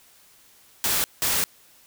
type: noise bursts at uneven times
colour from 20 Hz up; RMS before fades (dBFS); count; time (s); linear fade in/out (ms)
white; -23; 2; 0.84-1.04 / 1.22-1.44; 0
effects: white hiss -55 dBFS RMS until 1.86 s